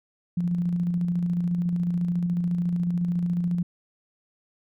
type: tone with tremolo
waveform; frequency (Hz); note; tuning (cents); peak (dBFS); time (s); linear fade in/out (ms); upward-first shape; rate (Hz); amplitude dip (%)
sine; 174.61; F3; 0; -21; 0.37-3.63; 5; square; 14; 30
effects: none